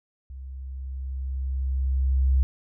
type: tone with level ramp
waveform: sine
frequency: 66 Hz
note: C2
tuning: 16 cents sharp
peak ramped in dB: -36 to -16 dBFS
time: 0.3-2.43 s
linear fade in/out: 0 ms
effects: none